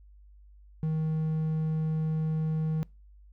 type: tone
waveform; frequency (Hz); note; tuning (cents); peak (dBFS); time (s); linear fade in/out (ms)
triangle; 157.6; D#3; +23; -24; 0.83-2.83; 0
effects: noise-tail reverb RT60 0.3 s tail -26 dB re dry + added 50 Hz sine -51 dBFS peak until 3.32 s